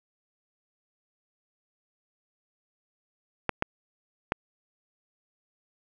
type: clicks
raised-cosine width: 0.5 ms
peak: -9 dBFS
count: 3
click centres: 3.493 / 3.624 / 4.321 s
effects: none